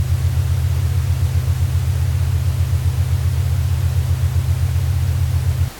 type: tone cluster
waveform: sine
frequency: 79.3 / 87.3 / 94.6 / 127.2 Hz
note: D#2 / F2 / F#2 / C3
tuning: +33 / 0 / +39 / -48 cents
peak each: -20 dBFS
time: 0-5.68 s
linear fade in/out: 0 ms
effects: pink hiss -35 dBFS RMS until 5.79 s + AAC 64 kbps